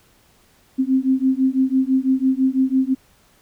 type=beating tone pair; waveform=sine; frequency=260 / 266 Hz; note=C4 / C4; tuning=-11 / +29 cents; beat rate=6 Hz; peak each=-18 dBFS; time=0.78-2.95 s; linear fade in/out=20 ms; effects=pink hiss -56 dBFS RMS until 3.41 s